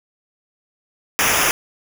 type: noise with comb filter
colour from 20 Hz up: pink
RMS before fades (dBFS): -17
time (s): 1.19-1.51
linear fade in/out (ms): 0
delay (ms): 0.24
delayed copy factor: -0.85
effects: none